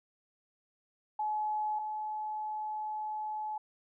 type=tone pair in turn; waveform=sine; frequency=852 / 856 Hz; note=G#5 / A5; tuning=+44 / -48 cents; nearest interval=unison; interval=8 cents; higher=second; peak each=-30 / -34 dBFS; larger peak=first; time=1.19-1.79 / 1.79-3.58 s; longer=second; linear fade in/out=5 ms; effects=none